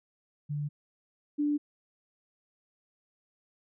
sine tone pair in turn, 146.83 / 293.7 Hz, D3 / D4, 0 / 0 cents, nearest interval octave, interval 1200 cents, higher second, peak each -30 / -25 dBFS, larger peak second, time 0.49-0.69 / 1.38-1.58 s, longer neither, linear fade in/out 20 ms, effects none

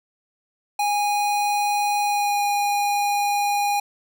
square tone with pitch glide, 823 to 816.8 Hz, G#5 to G#5, -16 to -29 cents, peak -20 dBFS, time 0.79-3.8 s, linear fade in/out 5 ms, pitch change -13 cents, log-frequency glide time 2.01-2.43 s, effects none

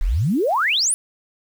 sine exponential sweep, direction up, 30.65 to 10480 Hz, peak -16 dBFS, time 0.01-0.94 s, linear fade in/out 0 ms, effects 7-bit

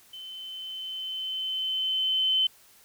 sine tone with level ramp, 3062 Hz, G7, 41 cents flat, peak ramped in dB -39 to -20 dBFS, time 0.13-2.47 s, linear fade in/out 5 ms, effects white hiss -57 dBFS RMS until 2.84 s

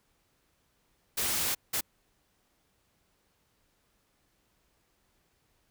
white noise bursts at uneven times, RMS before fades -30 dBFS, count 2, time 1.17-1.55 / 1.73-1.81 s, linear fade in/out 10 ms, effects pink hiss -72 dBFS RMS until 5.7 s

